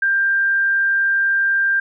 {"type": "tone", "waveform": "sine", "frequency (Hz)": 1588, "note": "G6", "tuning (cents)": 22, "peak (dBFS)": -14, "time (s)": [0.02, 1.8], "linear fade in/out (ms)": 5, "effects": []}